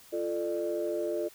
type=tone cluster; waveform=sine; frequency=345.5 / 439.3 / 598 Hz; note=F4 / A4 / D5; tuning=-19 / -3 / +31 cents; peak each=-32 / -34 / -32 dBFS; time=0.12-1.29 s; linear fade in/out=20 ms; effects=tanh soft clip ceiling -21 dBFS + white hiss -55 dBFS RMS until 1.34 s